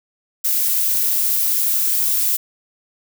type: noise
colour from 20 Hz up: violet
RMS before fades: -18 dBFS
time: 0.44-2.37 s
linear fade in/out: 10 ms
effects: none

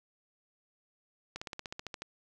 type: slowing click train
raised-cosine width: 0.2 ms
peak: -22 dBFS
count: 11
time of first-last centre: 1.36-2.02 s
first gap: 55 ms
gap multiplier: 1.04
effects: none

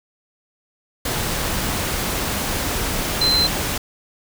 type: tone in noise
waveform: sine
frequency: 4085 Hz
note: C8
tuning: 42 cents flat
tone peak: -15 dBFS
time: 3.21-3.47 s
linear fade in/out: 5 ms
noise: pink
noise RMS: -23 dBFS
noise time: 1.05-3.78 s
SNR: +5 dB
effects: none

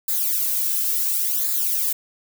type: noise with flanger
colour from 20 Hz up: violet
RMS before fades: -22 dBFS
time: 0.08-1.93 s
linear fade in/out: 5 ms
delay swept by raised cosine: 0.34 to 2.14 ms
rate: 0.71 Hz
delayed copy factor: -0.85
effects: none

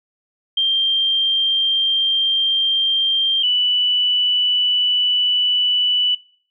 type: tone pair in turn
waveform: sine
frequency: 3174 / 2969 Hz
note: G7 / F#7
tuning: +21 / +5 cents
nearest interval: minor second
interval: 116 cents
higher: first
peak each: -14 dBFS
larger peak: neither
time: 0.57-3.43 / 3.43-6.15 s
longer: first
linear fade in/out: 5 ms
effects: noise-tail reverb RT60 0.5 s tail -22 dB re dry

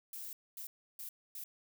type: noise bursts at uneven times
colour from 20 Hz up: violet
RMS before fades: -45 dBFS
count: 4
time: 0.13-0.33 / 0.57-0.67 / 0.99-1.09 / 1.35-1.44 s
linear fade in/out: 2 ms
effects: none

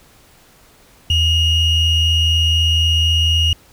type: ring-modulated tone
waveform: triangle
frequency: 1472 Hz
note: F#6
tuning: 9 cents flat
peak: -7 dBFS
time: 1.1-3.53 s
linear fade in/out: 2 ms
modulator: 1390 Hz
effects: pink hiss -49 dBFS RMS until 3.72 s

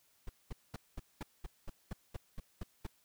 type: noise bursts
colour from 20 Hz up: brown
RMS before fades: -40 dBFS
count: 12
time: 0.27-2.868 s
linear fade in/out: 5 ms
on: 24 ms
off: 210 ms
effects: white hiss -71 dBFS RMS until 3.04 s

